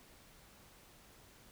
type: silence
effects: pink hiss -61 dBFS RMS until 1.51 s